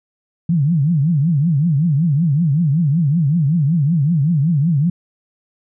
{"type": "tone with vibrato", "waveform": "sine", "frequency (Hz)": 154.6, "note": "D#3", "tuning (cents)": -11, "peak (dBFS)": -12, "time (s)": [0.49, 4.9], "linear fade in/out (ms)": 5, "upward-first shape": "triangle", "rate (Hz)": 5.3, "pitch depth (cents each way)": 280, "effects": []}